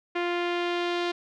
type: tone with low-pass filter sweep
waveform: sawtooth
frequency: 349.2 Hz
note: F4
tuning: in tune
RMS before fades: -28 dBFS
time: 0.15-1.12 s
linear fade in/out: 10 ms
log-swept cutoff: 2500 to 3800 Hz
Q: 1.8
effects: none